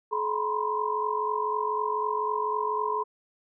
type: tone cluster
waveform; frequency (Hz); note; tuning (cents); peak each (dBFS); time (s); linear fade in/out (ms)
sine; 428.1 / 955 / 999 / 1047; A4 / A#5 / B5 / C6; -47 / +42 / +20 / +1; -31; 0.11-3.04; 20
effects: none